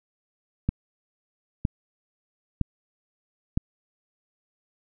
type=click train; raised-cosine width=5 ms; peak=-10 dBFS; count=4; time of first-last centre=0.69-3.575 s; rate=1.04 Hz; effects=none